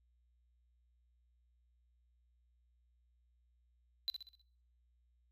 triangle tone with echo, 4008 Hz, B7, 25 cents sharp, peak -32 dBFS, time 4.08-4.1 s, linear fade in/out 0 ms, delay 63 ms, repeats 5, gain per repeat -7 dB, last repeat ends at 4.415 s, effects noise-tail reverb RT60 0.7 s tail -24 dB re dry + added 60 Hz sine -70 dBFS peak until 5.31 s

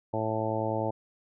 harmonic tone, 110 Hz, A2, in tune, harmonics 1 / 2 / 3 / 4 / 5 / 6 / 7 / 8, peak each -34 / -38 / -35 / -37 / -33 / -35 / -38 / -35 dBFS, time 0.13-0.91 s, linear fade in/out 10 ms, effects none

